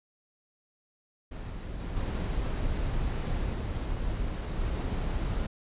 brown noise with level steps, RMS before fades -37 / -34 / -30 / -32 / -30 dBFS, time 1.31-5.47 s, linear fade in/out 10 ms, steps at 1.8 / 1.96 / 3.54 / 4.61 s, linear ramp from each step 2 ms, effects resampled to 8000 Hz

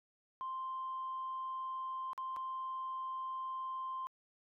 sine tone with dropouts, 1046.5 Hz, C6, in tune, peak -37 dBFS, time 0.41-4.07 s, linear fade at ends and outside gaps 0 ms, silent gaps 2.132-2.178 / 2.363-2.368 s, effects tanh soft clip ceiling -34 dBFS

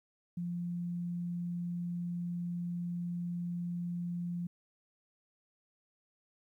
sine tone, 174.1 Hz, F3, 5 cents flat, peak -34 dBFS, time 0.37-4.47 s, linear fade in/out 5 ms, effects 12-bit

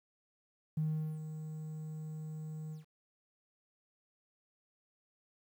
triangle tone with ADSR envelope, 155.56 Hz, D#3, in tune, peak -26 dBFS, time 0.77-2.85 s, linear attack 7 ms, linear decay 400 ms, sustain -12 dB, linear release 130 ms, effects tanh soft clip ceiling -28 dBFS + 11-bit

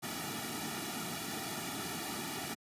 pink noise with comb filter, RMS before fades -39 dBFS, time 0.02-2.55 s, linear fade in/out 20 ms, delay 1.9 ms, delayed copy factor -0.95, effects high-pass 150 Hz 12 dB/octave + resampled to 32000 Hz

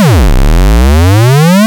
square exponential two-way sweep, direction down then up, 224.8 to 30.28 to 224.8 Hz, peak -3 dBFS, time 0-1.66 s, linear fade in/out 0 ms, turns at 0.34 s, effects none

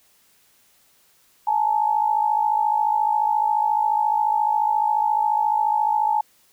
sine tone pair together, 848 / 902.3 Hz, G#5 / A5, +36 / +43 cents, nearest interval minor second, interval 107 cents, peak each -19 / -22 dBFS, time 1.47-6.21 s, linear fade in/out 5 ms, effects white hiss -59 dBFS RMS until 6.52 s

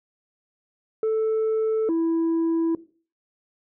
sine tone pair in turn, 440 / 329.6 Hz, A4 / E4, 0 / 0 cents, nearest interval perfect fourth, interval 500 cents, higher first, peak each -17 dBFS, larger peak neither, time 1.03-1.89 / 1.89-2.75 s, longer neither, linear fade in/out 2 ms, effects noise-tail reverb RT60 0.4 s tail -19 dB re dry + tanh soft clip ceiling -19 dBFS

